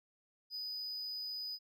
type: tone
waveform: triangle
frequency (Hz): 4978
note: D#8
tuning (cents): 0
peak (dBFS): -38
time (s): 0.5-1.59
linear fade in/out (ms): 50
effects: none